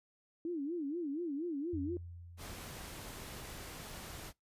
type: tone with vibrato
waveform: sine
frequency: 312.3 Hz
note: D#4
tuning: 7 cents sharp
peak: -35 dBFS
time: 0.45-1.97 s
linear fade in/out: 2 ms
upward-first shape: sine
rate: 4.2 Hz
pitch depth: 220 cents each way
type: tone with exponential decay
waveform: sine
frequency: 86.3 Hz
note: F2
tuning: 20 cents flat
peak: -38 dBFS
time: 1.73-3.67 s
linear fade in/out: 5 ms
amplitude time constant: 420 ms
type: noise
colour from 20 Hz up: pink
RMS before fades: -47 dBFS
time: 2.37-4.33 s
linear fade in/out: 50 ms
effects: noise-tail reverb RT60 0.2 s tail -26 dB re dry + resampled to 32000 Hz